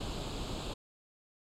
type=noise with comb filter; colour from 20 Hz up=pink; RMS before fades=-38 dBFS; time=0-0.74 s; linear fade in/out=10 ms; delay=0.26 ms; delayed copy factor=+0.7; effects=low-pass 6000 Hz 12 dB/octave